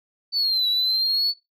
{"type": "exponential two-way sweep", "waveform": "sine", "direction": "down then up", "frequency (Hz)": [4558, 3900, 4464], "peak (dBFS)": -17, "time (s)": [0.32, 1.34], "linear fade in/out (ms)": 50, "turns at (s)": 0.68, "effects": ["noise-tail reverb RT60 0.2 s tail -20 dB re dry", "tanh soft clip ceiling -17 dBFS"]}